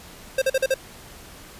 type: tone bursts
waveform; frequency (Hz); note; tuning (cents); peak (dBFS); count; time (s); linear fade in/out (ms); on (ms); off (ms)
square; 530; C5; +22; -18; 5; 0.38-0.742; 5; 38; 43
effects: pink hiss -44 dBFS RMS until 1.59 s + resampled to 32000 Hz